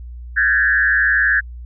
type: tone with frequency modulation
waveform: sine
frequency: 1661.2 Hz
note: G#6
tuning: in tune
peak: -12 dBFS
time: 0.36-1.41 s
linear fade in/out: 20 ms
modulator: 119 Hz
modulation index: 1.2
effects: added 60 Hz sine -30 dBFS peak until 1.65 s